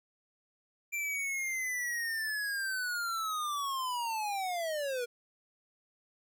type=linear sweep; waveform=square; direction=down; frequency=2365 to 470 Hz; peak=-33 dBFS; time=0.92-5.06 s; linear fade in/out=20 ms; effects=none